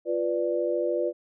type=chord; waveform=sine; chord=B diminished; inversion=second; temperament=equal; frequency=349.2 / 493.9 / 587.3 Hz; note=F4 / B4 / D5; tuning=0 / 0 / 0 cents; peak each=-28 dBFS; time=0.05-1.13 s; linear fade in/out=50 ms; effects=none